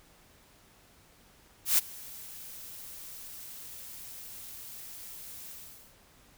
blue noise with ADSR envelope, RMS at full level -22 dBFS, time 1.65-5.96 s, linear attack 130 ms, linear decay 19 ms, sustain -23 dB, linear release 450 ms, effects pink hiss -60 dBFS RMS until 6.37 s

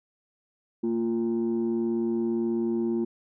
sine tone pair together, 229.2 / 347.5 Hz, A#3 / F4, -29 / -9 cents, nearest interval perfect fifth, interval 720 cents, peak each -25 / -25 dBFS, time 0.83-3.05 s, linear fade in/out 10 ms, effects tanh soft clip ceiling -20 dBFS

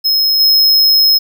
square tone with level steps, 5150 Hz, E8, 41 cents flat, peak -10 / -7 dBFS, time 0.04-1.19 s, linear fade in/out 20 ms, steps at 0.39 s, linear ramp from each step 20 ms, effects none

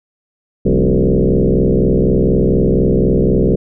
sine tone with frequency modulation, 116.54 Hz, A#2, in tune, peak -9 dBFS, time 0.65-3.56 s, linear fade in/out 10 ms, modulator 64.1 Hz, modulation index 5.8, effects none

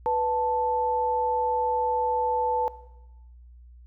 sine tone pair together, 493.9 / 880 Hz, B4 / A5, 0 / 0 cents, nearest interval minor seventh, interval 1000 cents, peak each -26 / -23 dBFS, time 0.06-2.68 s, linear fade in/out 0 ms, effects noise-tail reverb RT60 1.0 s tail -18 dB re dry + added 60 Hz sine -46 dBFS peak until 3.86 s

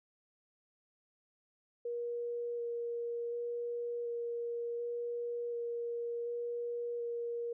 sine tone with vibrato, 473.9 Hz, A#4, 28 cents sharp, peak -35 dBFS, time 1.85-7.53 s, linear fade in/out 5 ms, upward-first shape square, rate 0.68 Hz, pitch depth 8 cents each way, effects none

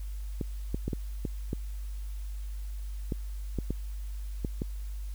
clicks, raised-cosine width 3 ms, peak -18 dBFS, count 11, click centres 0.412 / 0.745 / 0.88 / 0.932 / 1.252 / 1.531 / 3.122 / 3.587 / 3.706 / 4.448 / 4.619 s, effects added 50 Hz sine -34 dBFS peak until 5.14 s + white hiss -57 dBFS RMS until 5.14 s

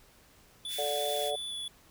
square tone with vibrato, 3447 Hz, A7, 36 cents flat, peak -36 dBFS, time 0.65-1.68 s, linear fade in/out 2 ms, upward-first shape square, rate 2.9 Hz, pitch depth 10 cents each way
white high-pass noise, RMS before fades -41 dBFS, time 0.68-1.32 s, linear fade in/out 50 ms, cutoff 1500 Hz, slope 96 dB/octave
harmonic tone, 145.9 Hz, D3, 11 cents flat, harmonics 3 / 4 / 5, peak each -36 / -33 / -35 dBFS, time 0.78-1.36 s, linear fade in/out 10 ms
effects pink hiss -60 dBFS RMS until 1.9 s

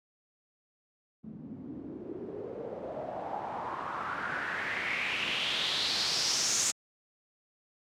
white noise with low-pass filter sweep, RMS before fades -34 dBFS, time 1.23-6.72 s, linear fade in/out 20 ms, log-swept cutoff 200 to 7100 Hz, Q 4.2, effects high-pass 100 Hz 12 dB/octave

